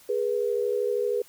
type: tone pair together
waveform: sine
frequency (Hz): 414.3 / 487.1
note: G#4 / B4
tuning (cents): -4 / -24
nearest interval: minor third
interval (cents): 280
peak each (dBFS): -26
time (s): 0.09-1.22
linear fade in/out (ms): 5
effects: white hiss -54 dBFS RMS until 1.28 s